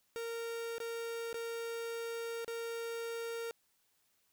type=tone with dropouts; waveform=45% pulse; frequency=462.3 Hz; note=A#4; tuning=14 cents flat; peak=-38 dBFS; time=0.16-3.51 s; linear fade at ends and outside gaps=0 ms; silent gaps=0.782-0.802 / 1.329-1.343 / 2.446-2.479 s; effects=white hiss -75 dBFS RMS until 4.32 s